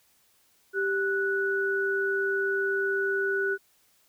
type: tone pair together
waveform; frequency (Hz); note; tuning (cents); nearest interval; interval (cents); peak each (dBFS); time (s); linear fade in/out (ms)
sine; 392 / 1476.2; G4 / F#6; 0 / -4; octave + major seventh; 2296; -27; 0.73-3.58; 50
effects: white hiss -65 dBFS RMS until 4.08 s